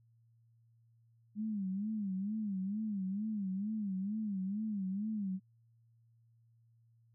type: tone with vibrato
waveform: sine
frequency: 202.6 Hz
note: G#3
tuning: 43 cents flat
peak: -34 dBFS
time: 1.35-5.4 s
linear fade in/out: 50 ms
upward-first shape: sine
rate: 2.2 Hz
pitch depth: 140 cents each way
effects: added 115 Hz sine -65 dBFS peak until 7.14 s